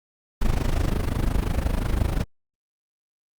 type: noise with amplitude modulation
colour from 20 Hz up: brown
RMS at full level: -19 dBFS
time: 0.41-2.24 s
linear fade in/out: 10 ms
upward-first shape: sine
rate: 25.7 Hz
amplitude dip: 80%
effects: Opus 48 kbps